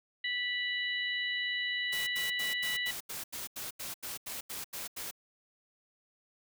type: harmonic tone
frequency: 983 Hz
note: B5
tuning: 8 cents flat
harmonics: 2 / 3 / 4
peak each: -33 / -37 / -39 dBFS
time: 0.24-2.91 s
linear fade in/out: 5 ms
type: noise bursts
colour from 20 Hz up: white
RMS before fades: -40 dBFS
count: 14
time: 1.92-5.112 s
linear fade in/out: 10 ms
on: 150 ms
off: 84 ms
effects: none